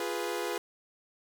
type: chord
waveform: sawtooth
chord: F diminished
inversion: none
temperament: equal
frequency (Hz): 349.2 / 415.3 / 493.9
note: F4 / Ab4 / Cb5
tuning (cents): 0 / 0 / 0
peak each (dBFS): -32 / -32 / -32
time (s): 0-0.58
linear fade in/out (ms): 2
effects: none